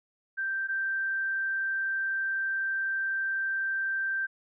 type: tone pair in turn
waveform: sine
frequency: 1568 / 1568 Hz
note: G6 / G6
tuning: 0 / 0 cents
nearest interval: unison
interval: 0 cents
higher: neither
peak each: -28 / -27 dBFS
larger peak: second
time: 0.37-0.68 / 0.68-4.27 s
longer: second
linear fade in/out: 20 ms
effects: none